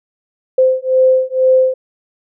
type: beating tone pair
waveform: sine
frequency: 517 / 519.1 Hz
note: C5 / C5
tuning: -21 / -14 cents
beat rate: 2.1 Hz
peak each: -12 dBFS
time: 0.58-1.74 s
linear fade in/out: 5 ms
effects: none